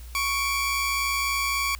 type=tone pair together; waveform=sawtooth; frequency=1108.7 / 2341 Hz; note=C#6 / D7; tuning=0 / -6 cents; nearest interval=octave + minor second; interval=1294 cents; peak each=-23 dBFS; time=0.15-1.75 s; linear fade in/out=0 ms; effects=added 60 Hz sine -38 dBFS peak until 1.79 s + white hiss -51 dBFS RMS until 1.79 s